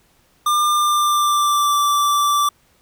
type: tone with pitch glide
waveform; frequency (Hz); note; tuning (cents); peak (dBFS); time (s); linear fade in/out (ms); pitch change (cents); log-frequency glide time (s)
square; 1199 to 1166.9; D6 to D6; +36 to -11; -15; 0.46-2.49; 5; -47; 0.72-1.79
effects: pink hiss -58 dBFS RMS until 2.81 s